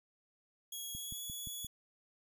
10% pulse tone with pitch glide, 3322 to 3390 Hz, G#7 to G#7, 0 to +35 cents, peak -34 dBFS, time 0.72-1.67 s, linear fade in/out 5 ms, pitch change +35 cents, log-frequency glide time 0.94-1.21 s
click train, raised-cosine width 5 ms, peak -36 dBFS, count 5, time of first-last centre 0.95-1.647 s, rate 5.74 Hz
effects none

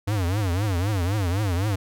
square tone with vibrato, 95.9 Hz, G2, 37 cents flat, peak -22 dBFS, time 0.07-1.76 s, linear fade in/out 10 ms, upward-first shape triangle, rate 3.9 Hz, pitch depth 250 cents each way, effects none

